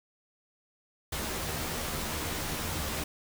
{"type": "noise with comb filter", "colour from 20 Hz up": "pink", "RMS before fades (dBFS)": -34, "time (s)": [1.12, 3.04], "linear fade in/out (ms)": 5, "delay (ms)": 13, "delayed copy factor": 0.6, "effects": []}